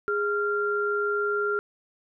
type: tone pair together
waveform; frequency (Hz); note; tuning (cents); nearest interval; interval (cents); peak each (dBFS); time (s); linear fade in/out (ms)
sine; 412.2 / 1386.5; G#4 / F6; -13 / -13; octave + major sixth; 2100; -26; 0.08-1.59; 0
effects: none